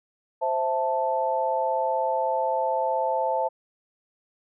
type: chord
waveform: sine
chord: A minor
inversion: first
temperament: equal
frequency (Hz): 523.3 / 659.3 / 880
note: C5 / E5 / A5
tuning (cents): 0 / 0 / 0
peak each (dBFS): -27 / -28 / -25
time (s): 0.41-3.49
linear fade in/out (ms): 20
effects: none